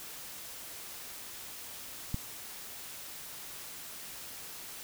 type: click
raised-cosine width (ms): 5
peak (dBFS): -20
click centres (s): 2.144
effects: white hiss -45 dBFS RMS until 4.83 s